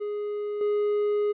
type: tone with level steps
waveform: triangle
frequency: 415.3 Hz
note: G#4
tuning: in tune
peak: -26 / -20 dBFS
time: 0-1.33 s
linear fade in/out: 20 ms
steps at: 0.61 s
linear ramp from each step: 2 ms
effects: resampled to 8000 Hz